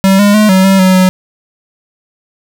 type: tone with pitch steps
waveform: square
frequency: 192.8 / 204.1 / 212.8 / 188.5 / 192.9 / 186.7 / 185.5 Hz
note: G3 / G#3 / G#3 / F#3 / G3 / F#3 / F#3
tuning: -28 / -30 / +42 / +32 / -28 / +16 / +5 cents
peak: -5 dBFS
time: 0.04-1.09 s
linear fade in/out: 0 ms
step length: 150 ms
effects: none